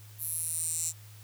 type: tone with high-pass filter sweep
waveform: 10% pulse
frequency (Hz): 163.9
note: E3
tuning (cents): -10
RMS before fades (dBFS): -33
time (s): 0.18-0.93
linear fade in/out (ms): 50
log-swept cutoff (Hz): 12000 to 7400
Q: 6
effects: added 105 Hz sine -48 dBFS peak until 1.23 s + white hiss -56 dBFS RMS until 1.23 s